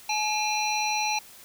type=tone cluster; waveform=sine; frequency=849 / 2418 / 2667 / 4074 / 5790 Hz; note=G#5 / D7 / E7 / C8 / F#8; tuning=+38 / +50 / +20 / -47 / -38 cents; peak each=-27 / -32 / -34 / -31 / -33 dBFS; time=0.09-1.19 s; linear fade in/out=5 ms; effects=white hiss -49 dBFS RMS until 1.44 s